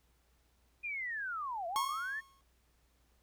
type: linear two-way sweep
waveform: sine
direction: down then up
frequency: 2470 to 655 to 1834 Hz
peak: -36 dBFS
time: 0.83-2.21 s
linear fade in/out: 20 ms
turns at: 1.67 s
type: tone with exponential decay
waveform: 45% pulse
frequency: 1090 Hz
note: C#6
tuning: 29 cents flat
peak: -29 dBFS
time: 1.76-2.41 s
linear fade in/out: 0 ms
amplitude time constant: 140 ms
effects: added 60 Hz sine -70 dBFS peak until 3.22 s + pink hiss -74 dBFS RMS until 3.22 s